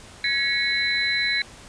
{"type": "tone cluster", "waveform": "sine", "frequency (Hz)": [1679, 1924, 2207, 4004], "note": ["G#6", "B6", "C#7", "B7"], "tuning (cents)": [18, -46, -8, 23], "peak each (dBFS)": [-28, -29, -24, -25], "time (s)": [0.24, 1.42], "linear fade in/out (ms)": 2, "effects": ["pink hiss -45 dBFS RMS until 1.68 s", "resampled to 22050 Hz"]}